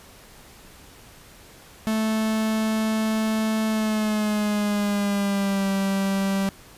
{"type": "tone with pitch glide", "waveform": "45% pulse", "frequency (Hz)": [219.1, 195.2], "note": ["A3", "G3"], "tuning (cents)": [-7, -7], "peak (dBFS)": -21, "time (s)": [1.87, 6.49], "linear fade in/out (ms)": 0, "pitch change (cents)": -200, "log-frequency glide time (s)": [3.67, 5.68], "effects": ["pink hiss -48 dBFS RMS until 6.77 s", "resampled to 32000 Hz"]}